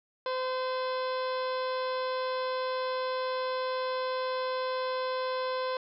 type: harmonic tone with a mistuned harmonic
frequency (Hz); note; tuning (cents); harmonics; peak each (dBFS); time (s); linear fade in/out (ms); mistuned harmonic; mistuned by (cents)
514; C5; -31; 1 / 2 / 3 / 4 / 5 / 6 / 7 / 8 / 9 / 10; -31 / -34 / -42 / -48 / -48 / -51 / -47 / -46 / -55 / -51; 0.26-5.77; 2; 7; -64
effects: none